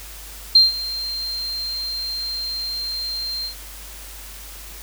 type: tone with ADSR envelope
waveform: sine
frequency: 4172 Hz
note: C8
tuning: 6 cents flat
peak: -6 dBFS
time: 0.55-3.55 s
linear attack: 5 ms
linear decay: 160 ms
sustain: -18 dB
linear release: 100 ms
effects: added 50 Hz sine -39 dBFS peak until 4.82 s + white hiss -39 dBFS RMS until 4.82 s